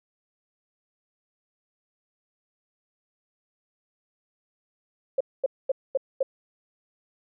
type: tone bursts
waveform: sine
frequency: 536 Hz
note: C5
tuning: 42 cents sharp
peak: -19 dBFS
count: 5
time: 5.18-6.23 s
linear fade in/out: 5 ms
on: 26 ms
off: 230 ms
effects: none